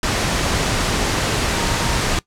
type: tone in noise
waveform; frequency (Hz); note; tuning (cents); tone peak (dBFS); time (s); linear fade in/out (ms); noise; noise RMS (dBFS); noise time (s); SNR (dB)
sine; 930; A#5; -4; -30; 1.53-1.97; 2; pink; -19; 0.03-2.19; -14
effects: noise-tail reverb RT60 0.1 s tail -20 dB re dry + low-pass 8000 Hz 12 dB/octave